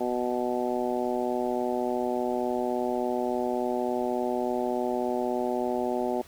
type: harmonic tone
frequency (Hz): 123.47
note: B2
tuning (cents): 0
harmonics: 2 / 3 / 4 / 5 / 6 / 7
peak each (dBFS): -32 / -30 / -35 / -32 / -34 / -36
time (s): 0-6.22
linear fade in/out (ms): 10
effects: pink hiss -52 dBFS RMS until 6.27 s